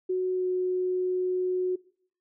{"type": "tone with pitch glide", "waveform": "sine", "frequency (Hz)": [369.3, 366.5], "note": ["F#4", "F#4"], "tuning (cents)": [-3, -16], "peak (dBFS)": -24, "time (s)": [0.09, 1.76], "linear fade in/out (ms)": 10, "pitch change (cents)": -13, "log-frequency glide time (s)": [0.34, 0.46], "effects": ["noise-tail reverb RT60 0.6 s tail -22 dB re dry"]}